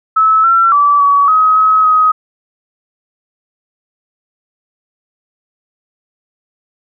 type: tone with pitch steps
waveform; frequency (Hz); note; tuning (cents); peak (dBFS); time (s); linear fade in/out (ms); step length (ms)
sine; 1300 / 1352 / 1156 / 1134 / 1268 / 1278 / 1261; E6 / E6 / D6 / C#6 / D#6 / D#6 / D#6; -24 / +43 / -28 / +39 / +32 / +46 / +23; -6; 0.16-2.12; 10; 280
effects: none